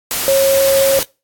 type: tone in noise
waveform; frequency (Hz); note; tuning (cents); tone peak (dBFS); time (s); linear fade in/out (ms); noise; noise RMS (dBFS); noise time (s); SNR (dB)
sine; 545; C#5; -29; -9; 0.28-0.99; 0; white; -19; 0.11-1.03; +7
effects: noise-tail reverb RT60 0.3 s tail -24 dB re dry + AAC 64 kbps